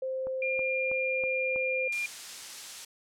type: tone with pitch glide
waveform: sine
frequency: 523.3 to 517.6 Hz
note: C5 to C5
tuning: 0 to -19 cents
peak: -30 dBFS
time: 0.02-1.88 s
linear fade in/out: 5 ms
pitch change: -19 cents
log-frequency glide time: 0.19-1.69 s
type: click train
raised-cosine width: 1 ms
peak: -29 dBFS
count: 5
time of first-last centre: 0.27-1.56 s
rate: 3.1 Hz
type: tone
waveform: sine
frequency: 2400 Hz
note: D7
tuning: 37 cents sharp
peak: -29 dBFS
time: 0.42-2.06 s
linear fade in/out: 2 ms
type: noise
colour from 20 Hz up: blue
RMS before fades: -36 dBFS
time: 1.92-2.85 s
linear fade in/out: 5 ms
effects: low-pass 7000 Hz 12 dB/octave